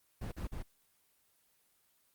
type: noise bursts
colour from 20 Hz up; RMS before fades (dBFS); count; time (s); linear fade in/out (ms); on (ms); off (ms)
brown; -39; 3; 0.21-0.628; 10; 110; 44
effects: white hiss -72 dBFS RMS until 2.14 s + Opus 24 kbps